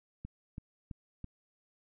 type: click train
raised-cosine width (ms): 5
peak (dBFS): -29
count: 4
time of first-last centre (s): 0.25-1.243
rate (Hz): 3.02
effects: none